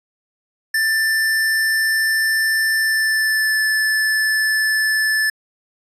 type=tone with pitch glide; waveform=square; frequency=1773 to 1745.6 Hz; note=A6 to A6; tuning=+13 to -14 cents; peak=-16 dBFS; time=0.74-5.3 s; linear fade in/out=5 ms; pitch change=-27 cents; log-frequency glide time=2.77-3.61 s; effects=resampled to 32000 Hz